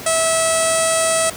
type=tone with low-pass filter; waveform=sawtooth; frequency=651 Hz; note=E5; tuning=22 cents flat; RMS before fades=-17 dBFS; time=0.06-1.3 s; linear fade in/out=5 ms; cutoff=8800 Hz; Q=7.6; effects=pink hiss -32 dBFS RMS until 1.36 s + high-pass 100 Hz 12 dB/octave